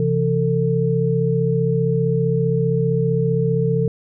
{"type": "tone cluster", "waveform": "sine", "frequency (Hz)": [132.4, 167.7, 447.6], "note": ["C3", "E3", "A4"], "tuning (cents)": [21, 30, 30], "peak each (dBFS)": -20, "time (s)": [0, 3.88], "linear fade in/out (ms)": 2, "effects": []}